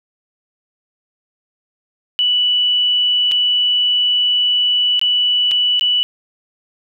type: tone with dropouts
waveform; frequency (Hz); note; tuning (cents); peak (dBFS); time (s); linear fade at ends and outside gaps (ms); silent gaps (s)
sine; 2960; F#7; 0; -12; 2.19-6.03; 0; 3.314-3.319 / 4.994-5.014 / 5.512-5.516 / 5.795-5.81
effects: none